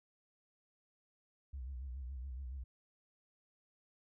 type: tone with vibrato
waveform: sine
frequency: 65 Hz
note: C2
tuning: 11 cents flat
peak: -40 dBFS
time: 1.53-2.64 s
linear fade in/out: 10 ms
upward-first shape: sine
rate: 7.1 Hz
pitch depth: 120 cents each way
effects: tanh soft clip ceiling -38 dBFS